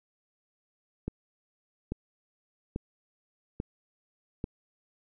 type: click train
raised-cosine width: 3 ms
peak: -19 dBFS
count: 5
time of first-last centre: 1.08-4.441 s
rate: 1.19 Hz
effects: none